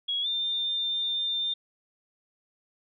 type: tone with pitch glide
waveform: sine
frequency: 3322 to 3602 Hz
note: G#7 to A7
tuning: 0 to +40 cents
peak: -26 dBFS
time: 0.08-1.54 s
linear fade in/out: 10 ms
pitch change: +140 cents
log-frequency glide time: 0.22-0.27 s
effects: none